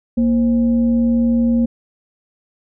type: tone with frequency modulation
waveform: sine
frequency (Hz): 234.7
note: A#3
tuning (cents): +12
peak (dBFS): -12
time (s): 0.17-1.66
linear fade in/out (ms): 10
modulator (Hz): 291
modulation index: 0.36
effects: none